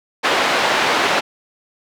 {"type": "band-pass noise", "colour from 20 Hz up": "pink", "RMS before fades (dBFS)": -17, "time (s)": [0.23, 1.21], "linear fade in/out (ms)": 20, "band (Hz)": [490, 3400], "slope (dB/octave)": 12, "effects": []}